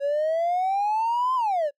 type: exponential two-way sweep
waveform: triangle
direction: up then down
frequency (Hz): 554.4 to 1046.5 to 554.4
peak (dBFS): -18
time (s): 0-1.71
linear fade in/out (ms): 50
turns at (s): 1.35
effects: noise-tail reverb RT60 0.1 s tail -25 dB re dry + tanh soft clip ceiling -17 dBFS